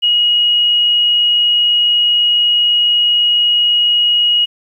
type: tone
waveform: sine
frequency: 2894 Hz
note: F#7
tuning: 39 cents flat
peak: -9 dBFS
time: 0.02-4.46 s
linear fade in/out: 20 ms
effects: 8-bit